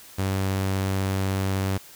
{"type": "tone", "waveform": "sawtooth", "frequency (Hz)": 96.2, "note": "G2", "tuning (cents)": -32, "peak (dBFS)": -19, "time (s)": [0.18, 1.78], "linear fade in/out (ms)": 10, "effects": ["white hiss -47 dBFS RMS until 1.95 s"]}